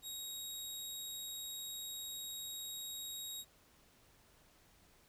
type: tone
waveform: 20% pulse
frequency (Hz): 3787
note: A#7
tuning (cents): +27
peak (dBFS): -37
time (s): 0.02-3.45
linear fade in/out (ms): 50
effects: pink hiss -67 dBFS RMS until 5.08 s